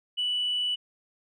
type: tone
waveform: sine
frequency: 2962 Hz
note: F#7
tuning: 1 cent sharp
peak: -24 dBFS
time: 0.17-0.76 s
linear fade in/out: 20 ms
effects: tanh soft clip ceiling -21 dBFS